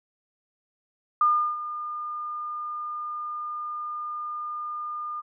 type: tone with ADSR envelope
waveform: sine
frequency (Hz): 1211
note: D#6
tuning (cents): -47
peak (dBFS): -16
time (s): 1.21-5.22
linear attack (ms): 3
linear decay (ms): 350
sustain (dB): -14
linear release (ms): 28
effects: none